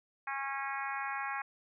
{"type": "harmonic tone", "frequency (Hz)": 273.8, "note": "C#4", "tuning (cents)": -21, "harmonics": [3, 4, 5, 6, 7, 8, 9], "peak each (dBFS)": [-40, -40, -44, -41, -44, -45, -47], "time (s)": [0.27, 1.42], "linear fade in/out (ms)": 5, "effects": []}